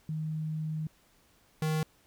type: tone pair in turn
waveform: sine / square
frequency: 156.2 / 156.2 Hz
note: D#3 / D#3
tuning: +7 / +7 cents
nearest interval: unison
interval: 0 cents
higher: neither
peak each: -31 / -28 dBFS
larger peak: second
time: 0.09-0.87 / 1.62-1.83 s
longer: first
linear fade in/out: 2 ms
effects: pink hiss -65 dBFS RMS until 2.06 s